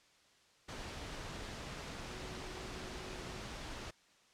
sine tone in noise, 370 Hz, F#4, in tune, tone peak -52 dBFS, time 2.07-3.41 s, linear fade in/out 10 ms, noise pink, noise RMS -45 dBFS, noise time 0.68-3.91 s, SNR -10 dB, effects white hiss -67 dBFS RMS until 4.33 s + low-pass 6000 Hz 12 dB/octave

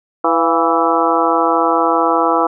harmonic tone with a mistuned harmonic, 164.81 Hz, E3, in tune, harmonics 2 / 3 / 4 / 5 / 6 / 7 / 8, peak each -19 / -19 / -19 / -19 / -19 / -19 / -19 dBFS, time 0.24-2.47 s, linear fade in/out 5 ms, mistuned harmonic 4, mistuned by +68 cents, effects none

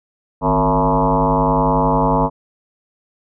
sine tone with frequency modulation, 561 Hz, C#5, 21 cents sharp, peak -12 dBFS, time 0.41-2.3 s, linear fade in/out 50 ms, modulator 101 Hz, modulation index 4.8, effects none

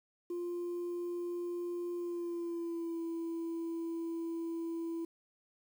sine tone with pitch glide, 349.2 to 332.5 Hz, F4 to E4, 0 to +15 cents, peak -33 dBFS, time 0.3-5.05 s, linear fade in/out 5 ms, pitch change -85 cents, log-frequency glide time 1.96-3 s, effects tanh soft clip ceiling -34 dBFS + 10-bit

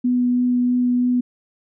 sine tone with vibrato, 246.9 Hz, B3, in tune, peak -15 dBFS, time 0.04-1.21 s, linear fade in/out 10 ms, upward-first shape triangle, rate 3.1 Hz, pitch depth 9 cents each way, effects none

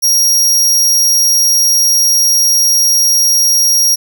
sawtooth tone, 5630 Hz, F8, 13 cents sharp, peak -5 dBFS, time 0.02-3.96 s, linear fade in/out 20 ms, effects none

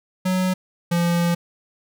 square tone pair in turn, 185 / 171.92 Hz, F#3 / F3, 0 / -27 cents, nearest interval minor second, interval 127 cents, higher first, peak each -19 / -18 dBFS, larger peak second, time 0.25-0.54 / 0.91-1.35 s, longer second, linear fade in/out 10 ms, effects none

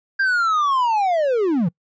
triangle linear sweep, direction down, 1604 to 149.4 Hz, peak -14 dBFS, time 0.19-1.69 s, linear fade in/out 10 ms, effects noise-tail reverb RT60 0.1 s tail -26 dB re dry + resampled to 16000 Hz

